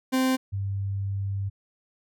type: tone pair in turn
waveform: 40% pulse / sine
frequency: 260 / 98.58 Hz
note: C4 / G2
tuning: -11 / +10 cents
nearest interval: octave + perfect fourth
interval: 1679 cents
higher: first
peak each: -20 / -26 dBFS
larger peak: first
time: 0.12-0.37 / 0.52-1.5 s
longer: second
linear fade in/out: 20 ms
effects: none